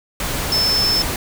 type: tone in noise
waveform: sine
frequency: 5274 Hz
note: E8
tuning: in tune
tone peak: -15 dBFS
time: 0.52-1.02 s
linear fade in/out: 2 ms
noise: pink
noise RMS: -23 dBFS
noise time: 0.2-1.16 s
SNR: +5 dB
effects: none